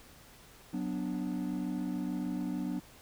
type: chord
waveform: triangle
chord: B minor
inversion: second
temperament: equal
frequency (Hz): 185 / 246.9 / 293.7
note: F#3 / B3 / D4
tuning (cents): 0 / 0 / 0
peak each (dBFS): -34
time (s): 0.73-2.8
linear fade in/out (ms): 10
effects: tanh soft clip ceiling -25 dBFS + pink hiss -56 dBFS RMS until 3.01 s